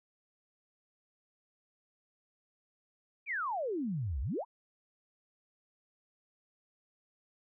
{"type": "exponential two-way sweep", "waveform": "sine", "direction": "down then up", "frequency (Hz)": [2489, 58.3, 1050], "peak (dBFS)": -32, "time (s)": [3.26, 4.45], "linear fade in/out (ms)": 50, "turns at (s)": 4.21, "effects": []}